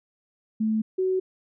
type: tone pair in turn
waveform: sine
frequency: 218.5 / 374.3 Hz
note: A3 / F#4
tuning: -12 / +20 cents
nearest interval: major sixth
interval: 932 cents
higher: second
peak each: -21 dBFS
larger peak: neither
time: 0.6-0.82 / 0.98-1.2 s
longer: neither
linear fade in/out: 10 ms
effects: none